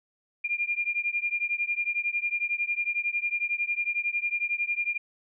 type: beating tone pair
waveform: sine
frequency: 2400 / 2411 Hz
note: D7 / D7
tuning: +37 / +45 cents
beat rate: 11 Hz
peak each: -29 dBFS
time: 0.44-4.98 s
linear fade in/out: 10 ms
effects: none